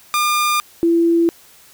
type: tone pair in turn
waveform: sawtooth / sine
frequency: 1205 / 336.3 Hz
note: D6 / E4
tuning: +44 / +35 cents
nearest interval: octave + minor seventh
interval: 2209 cents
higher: first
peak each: -11 dBFS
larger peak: neither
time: 0.14-0.6 / 0.83-1.29 s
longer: neither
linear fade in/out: 0 ms
effects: white hiss -47 dBFS RMS until 1.73 s